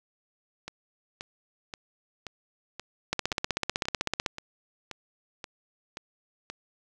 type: two click trains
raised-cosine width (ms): 0.2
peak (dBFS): -20 / -9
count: 12 / 19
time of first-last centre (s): 0.68-6.5 / 3.13-4.262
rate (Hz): 1.89 / 15.9
effects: none